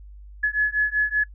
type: beating tone pair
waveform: sine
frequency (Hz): 1700 / 1705.2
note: G#6 / G#6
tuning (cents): +40 / +45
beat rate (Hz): 5.2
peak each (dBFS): -22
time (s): 0.43-1.24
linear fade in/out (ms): 10
effects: noise-tail reverb RT60 0.1 s tail -25 dB re dry + added 50 Hz sine -40 dBFS peak until 1.34 s